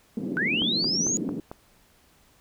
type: band-pass noise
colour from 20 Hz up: white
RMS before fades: -31 dBFS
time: 0.17-1.4 s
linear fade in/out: 2 ms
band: 180 to 310 Hz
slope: 24 dB/octave
type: linear sweep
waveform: sine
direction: up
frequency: 1455 to 6880 Hz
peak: -23 dBFS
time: 0.37-1.17 s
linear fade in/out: 0 ms
type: click train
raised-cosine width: 1 ms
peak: -22 dBFS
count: 5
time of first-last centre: 0.62-1.515 s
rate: 4.47 Hz
effects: pink hiss -60 dBFS RMS until 2.4 s